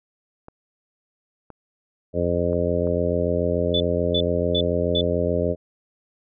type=clicks; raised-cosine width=1 ms; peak=-26 dBFS; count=4; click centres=0.484 / 1.503 / 2.531 / 2.872 s
type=harmonic tone; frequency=86.9 Hz; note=F2; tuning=8 cents flat; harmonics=1 / 2 / 3 / 4 / 5 / 6 / 7; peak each=-27 / -28 / -29 / -30 / -26 / -26 / -26 dBFS; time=2.13-5.56 s; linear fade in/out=50 ms
type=tone bursts; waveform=sine; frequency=3482 Hz; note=A7; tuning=19 cents flat; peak=-21 dBFS; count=4; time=3.74-5.012 s; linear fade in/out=5 ms; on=63 ms; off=340 ms
effects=none